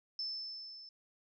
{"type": "tone with level ramp", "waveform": "sine", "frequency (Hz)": 5274, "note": "E8", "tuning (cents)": 0, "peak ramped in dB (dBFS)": [-35, -50], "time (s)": [0.19, 0.89], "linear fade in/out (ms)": 2, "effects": []}